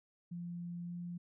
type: tone with pitch glide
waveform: sine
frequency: 173.3 to 174.4 Hz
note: F3 to F3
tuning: -13 to -2 cents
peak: -40 dBFS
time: 0.31-1.18 s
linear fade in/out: 10 ms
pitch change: +11 cents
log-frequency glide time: 0.85-0.93 s
effects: none